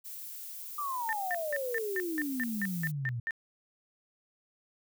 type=noise; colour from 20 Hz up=violet; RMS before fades=-43 dBFS; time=0.04-2.92 s; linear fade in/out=20 ms
type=exponential sweep; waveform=sine; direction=down; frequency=1207 to 114.3 Hz; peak=-32 dBFS; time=0.78-3.2 s; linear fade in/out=5 ms
type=tone bursts; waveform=sine; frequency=1800 Hz; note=A6; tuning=39 cents sharp; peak=-30 dBFS; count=11; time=1.09-3.308 s; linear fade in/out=0 ms; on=38 ms; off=180 ms
effects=none